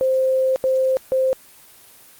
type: tone bursts at uneven times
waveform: sine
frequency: 523.3 Hz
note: C5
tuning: in tune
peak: -15 dBFS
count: 3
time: 0.01-0.56 / 0.64-0.97 / 1.12-1.33 s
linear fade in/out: 0 ms
effects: white hiss -47 dBFS RMS until 2.19 s + Opus 24 kbps